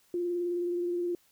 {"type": "tone with vibrato", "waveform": "sine", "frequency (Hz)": 350.1, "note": "F4", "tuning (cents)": 4, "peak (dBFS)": -28, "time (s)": [0.14, 1.15], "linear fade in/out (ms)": 2, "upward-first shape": "triangle", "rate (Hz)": 19, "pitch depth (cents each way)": 28, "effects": ["white hiss -66 dBFS RMS until 1.31 s"]}